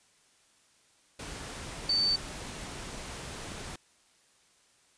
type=tone in noise; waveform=sine; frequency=4552 Hz; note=C#8; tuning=45 cents sharp; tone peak=-24 dBFS; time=1.89-2.16 s; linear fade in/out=5 ms; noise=pink; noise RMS=-41 dBFS; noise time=1.19-3.76 s; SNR=+14 dB; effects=white hiss -65 dBFS RMS until 4.97 s + resampled to 22050 Hz